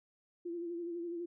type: tone with vibrato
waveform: sine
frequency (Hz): 342.7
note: F4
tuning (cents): -33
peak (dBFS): -37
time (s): 0.45-1.26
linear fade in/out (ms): 10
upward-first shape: sine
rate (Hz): 12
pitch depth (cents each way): 43
effects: none